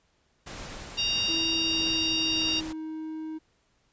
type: noise with tremolo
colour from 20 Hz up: pink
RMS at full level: -39 dBFS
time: 0.46-2.73 s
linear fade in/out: 10 ms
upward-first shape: triangle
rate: 1.6 Hz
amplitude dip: 30%
type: harmonic tone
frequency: 932.3 Hz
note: A#5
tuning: in tune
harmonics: 3 / 4 / 5 / 6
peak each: -28 / -30 / -32 / -34 dBFS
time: 0.97-2.61 s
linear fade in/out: 20 ms
type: tone with pitch glide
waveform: triangle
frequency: 326.8 to 315.1 Hz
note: E4 to D#4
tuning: -15 to +22 cents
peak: -31 dBFS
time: 1.28-3.39 s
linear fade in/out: 20 ms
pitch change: -63 cents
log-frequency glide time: 1.53-2.81 s
effects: pink hiss -69 dBFS RMS until 3.92 s + resampled to 16000 Hz